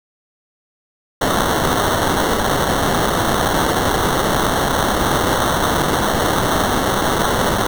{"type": "noise with sample-and-hold", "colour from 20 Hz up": "white", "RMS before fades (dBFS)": -17, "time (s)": [1.21, 7.67], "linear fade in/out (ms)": 5, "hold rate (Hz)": 2450, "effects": []}